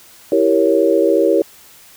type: chord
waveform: sine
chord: E diminished seventh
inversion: none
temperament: equal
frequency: 329.6 / 392 / 466.2 / 554.4 Hz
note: E4 / G4 / Bb4 / Db5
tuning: 0 / 0 / 0 / 0 cents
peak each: -16 dBFS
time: 0.32-1.42 s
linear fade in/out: 2 ms
effects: white hiss -44 dBFS RMS until 1.96 s